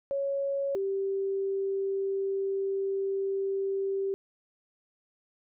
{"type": "tone pair in turn", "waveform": "sine", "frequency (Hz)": [554.4, 390.4], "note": ["C#5", "G4"], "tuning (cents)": [0, -7], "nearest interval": "tritone", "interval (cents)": 607, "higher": "first", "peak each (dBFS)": -27, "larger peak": "neither", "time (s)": [[0.11, 0.75], [0.75, 4.14]], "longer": "second", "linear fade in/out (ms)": 0, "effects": []}